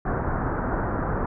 pink low-pass noise, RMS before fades -26 dBFS, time 0.05-1.26 s, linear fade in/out 5 ms, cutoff 1600 Hz, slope 48 dB/octave, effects none

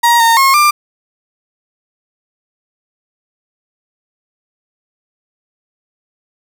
35% pulse tone with pitch steps, 944 / 918 / 1080 / 1190 Hz, A#5 / A#5 / C#6 / D6, +22 / -27 / -45 / +22 cents, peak -5 dBFS, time 0.03-0.71 s, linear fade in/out 10 ms, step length 170 ms, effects none

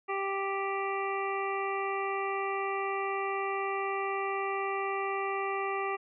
harmonic tone, 392 Hz, G4, in tune, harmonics 1 / 2 / 3 / 5 / 6 / 7, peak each -34 / -36 / -35 / -40 / -41 / -45 dBFS, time 0.08-5.97 s, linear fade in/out 20 ms, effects none

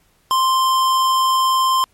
sine tone with hard clipping, 1046.5 Hz, C6, in tune, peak -15 dBFS, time 0.31-1.84 s, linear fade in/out 0 ms, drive 18 dB, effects pink hiss -59 dBFS RMS until 1.93 s + MP3 64 kbps

